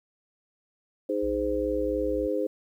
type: harmonic tone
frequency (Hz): 103.5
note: G#2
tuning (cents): -5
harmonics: 3 / 4 / 5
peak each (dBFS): -30 / -30 / -28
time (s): 1.09-2.47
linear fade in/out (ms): 5
type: tone with vibrato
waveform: sine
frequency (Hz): 61.74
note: B1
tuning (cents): 0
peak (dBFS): -36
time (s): 1.22-2.28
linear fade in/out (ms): 20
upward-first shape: sine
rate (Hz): 5.6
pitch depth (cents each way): 11
effects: 10-bit